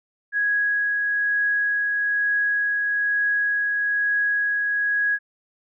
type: tone with tremolo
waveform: sine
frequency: 1661.2 Hz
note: G#6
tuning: in tune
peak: -18 dBFS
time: 0.32-5.19 s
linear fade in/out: 50 ms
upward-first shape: triangle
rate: 1.1 Hz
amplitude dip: 25%
effects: none